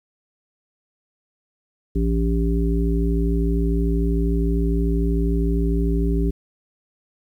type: harmonic tone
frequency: 56.5 Hz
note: A1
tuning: 47 cents sharp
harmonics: 1 / 3 / 5 / 7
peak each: -19 / -24 / -26 / -27 dBFS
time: 1.95-6.31 s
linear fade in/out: 10 ms
effects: 9-bit